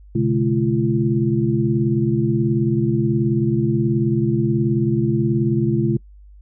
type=tone cluster; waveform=sine; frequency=123.8 / 142.4 / 213.4 / 340.9 Hz; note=B2 / C#3 / G#3 / F4; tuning=+5 / +47 / +47 / -42 cents; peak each=-21 dBFS; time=0.15-5.97 s; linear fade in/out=5 ms; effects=noise-tail reverb RT60 0.1 s tail -25 dB re dry + added 50 Hz sine -41 dBFS peak until 6.41 s